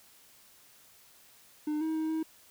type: tone with pitch steps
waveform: triangle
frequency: 301.9 / 317.8 / 315.8 / 318.4 Hz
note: D4 / D#4 / D#4 / D#4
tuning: +48 / +37 / +26 / +40 cents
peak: -27 dBFS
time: 1.67-2.23 s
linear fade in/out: 5 ms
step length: 140 ms
effects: white hiss -59 dBFS RMS until 2.5 s